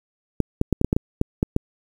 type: clicks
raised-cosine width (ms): 3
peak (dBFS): -5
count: 10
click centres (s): 0.403 / 0.614 / 0.727 / 0.814 / 0.846 / 0.929 / 0.965 / 1.214 / 1.429 / 1.564
effects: 7-bit